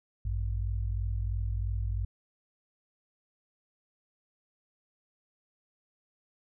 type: tone pair together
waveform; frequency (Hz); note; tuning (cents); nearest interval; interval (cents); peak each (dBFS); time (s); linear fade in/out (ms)
sine; 55 / 98; A1 / G2; 0 / 0; minor seventh; 1000; -30 / -33; 0.25-2.05; 5
effects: none